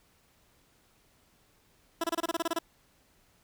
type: tone bursts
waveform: 15% pulse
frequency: 333.2 Hz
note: E4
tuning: 19 cents sharp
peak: -21 dBFS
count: 11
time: 2.01-2.589 s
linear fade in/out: 5 ms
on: 29 ms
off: 26 ms
effects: pink hiss -66 dBFS RMS until 3.43 s